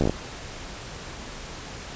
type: slowing click train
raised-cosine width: 2 ms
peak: -9 dBFS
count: 6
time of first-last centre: 0.01-0.096 s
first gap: 13 ms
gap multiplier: 1.14
effects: pink hiss -38 dBFS RMS until 1.95 s + resampled to 16000 Hz